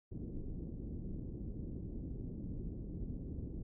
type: low-pass noise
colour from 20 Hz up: pink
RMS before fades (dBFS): -43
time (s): 0.11-3.63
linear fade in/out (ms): 10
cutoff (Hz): 340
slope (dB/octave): 24
effects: none